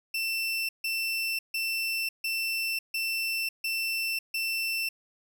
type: tone bursts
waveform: 30% pulse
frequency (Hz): 2680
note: E7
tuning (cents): +28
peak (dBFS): -25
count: 7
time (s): 0.14-4.89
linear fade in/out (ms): 5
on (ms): 550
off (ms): 150
effects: none